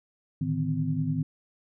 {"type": "tone cluster", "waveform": "sine", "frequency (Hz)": [110.8, 146.9, 157, 256], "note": ["A2", "D3", "D#3", "C4"], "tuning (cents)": [13, 1, 16, -38], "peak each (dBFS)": [-34, -32, -28, -31], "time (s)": [0.41, 1.23], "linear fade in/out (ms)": 5, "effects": []}